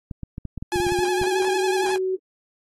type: clicks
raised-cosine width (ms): 5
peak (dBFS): -19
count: 12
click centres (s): 0.112 / 0.233 / 0.381 / 0.453 / 0.577 / 0.625 / 0.759 / 0.801 / 0.867 / 0.921 / 0.989 / 1.215
type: tone with vibrato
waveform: sawtooth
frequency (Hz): 830.6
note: G#5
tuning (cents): 0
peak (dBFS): -21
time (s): 0.72-1.96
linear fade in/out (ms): 0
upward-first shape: sine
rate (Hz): 11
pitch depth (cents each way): 59
type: tone with pitch glide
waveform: sine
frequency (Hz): 355.1 to 375.1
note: F4 to F#4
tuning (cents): +29 to +24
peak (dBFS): -21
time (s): 0.72-2.17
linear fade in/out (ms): 20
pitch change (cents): +95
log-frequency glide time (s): 0.9-1.39
effects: AAC 32 kbps